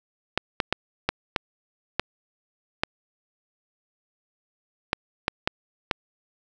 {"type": "clicks", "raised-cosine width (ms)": 0.3, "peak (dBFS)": -5, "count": 11, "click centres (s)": [0.376, 0.602, 0.726, 1.09, 1.362, 1.996, 2.835, 4.931, 5.281, 5.475, 5.912], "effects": []}